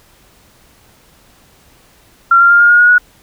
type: tone with pitch steps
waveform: sine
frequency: 1373 / 1387.3 / 1401.8 / 1416.5 / 1431.3 / 1446.3 / 1461.4 Hz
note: F6 / F6 / F6 / F6 / F6 / F#6 / F#6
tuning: -30 / -12 / +6 / +24 / +42 / -40 / -22 cents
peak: -4 dBFS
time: 2.31-2.982 s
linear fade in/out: 5 ms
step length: 96 ms
effects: pink hiss -48 dBFS RMS until 3.22 s